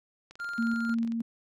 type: click train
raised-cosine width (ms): 0.2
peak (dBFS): -31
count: 19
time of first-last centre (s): 0.31-1.121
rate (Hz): 22.2
type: tone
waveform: triangle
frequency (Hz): 1400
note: F6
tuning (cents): +4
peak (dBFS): -31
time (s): 0.39-0.95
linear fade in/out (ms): 20
type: tone with tremolo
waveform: sine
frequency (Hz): 230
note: A#3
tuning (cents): -23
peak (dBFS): -25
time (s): 0.58-1.22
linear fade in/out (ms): 10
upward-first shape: square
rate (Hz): 3.2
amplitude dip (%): 30
effects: none